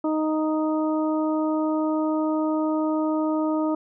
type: harmonic tone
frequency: 311 Hz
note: D#4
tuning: 1 cent flat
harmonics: 1 / 2 / 3 / 4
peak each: -22 / -28 / -32 / -34 dBFS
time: 0.04-3.75 s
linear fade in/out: 5 ms
effects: none